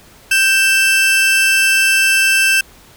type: tone pair together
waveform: 40% pulse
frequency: 1568 / 2655 Hz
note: G6 / E7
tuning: 0 / +12 cents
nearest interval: major sixth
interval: 912 cents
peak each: -13 / -11 dBFS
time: 0.31-2.61 s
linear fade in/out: 5 ms
effects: pink hiss -44 dBFS RMS until 2.96 s